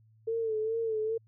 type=tone with vibrato; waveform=sine; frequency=444.5 Hz; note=A4; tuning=18 cents sharp; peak=-28 dBFS; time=0.27-1.18 s; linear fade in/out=10 ms; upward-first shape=sine; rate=2.4 Hz; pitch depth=54 cents each way; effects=added 110 Hz sine -59 dBFS peak until 1.27 s